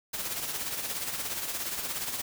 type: noise with tremolo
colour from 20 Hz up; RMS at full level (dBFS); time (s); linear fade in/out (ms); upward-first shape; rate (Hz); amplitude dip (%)
white; -32; 0.13-2.22; 10; sine; 17; 50
effects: none